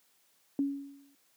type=tone with exponential decay; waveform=sine; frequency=279.4 Hz; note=C#4; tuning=14 cents sharp; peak=-24 dBFS; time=0.59-1.15 s; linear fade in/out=1 ms; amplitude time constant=120 ms; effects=white hiss -69 dBFS RMS until 1.36 s + high-pass 150 Hz 12 dB/octave